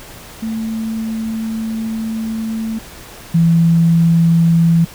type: tone pair in turn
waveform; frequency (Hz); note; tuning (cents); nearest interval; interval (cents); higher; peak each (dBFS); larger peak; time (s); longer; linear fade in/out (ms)
sine; 222.5 / 166.75; A3 / E3; +20 / +20; perfect fourth; 500; first; -18 / -8; second; 0.42-2.79 / 3.34-4.85; first; 10
effects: pink hiss -36 dBFS RMS until 4.94 s